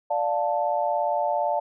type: chord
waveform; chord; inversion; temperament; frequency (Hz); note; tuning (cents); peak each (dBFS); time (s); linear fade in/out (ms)
sine; D minor; none; just; 587.3 / 704.8 / 881; D5 / F5 / A5; 0 / +16 / +2; -26; 0.1-1.6; 10
effects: none